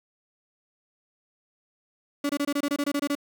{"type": "tone bursts", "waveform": "35% pulse", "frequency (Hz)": 286.5, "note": "D4", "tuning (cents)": -43, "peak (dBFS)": -22, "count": 12, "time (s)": [2.24, 3.152], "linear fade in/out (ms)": 5, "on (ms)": 54, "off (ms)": 24, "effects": ["9-bit"]}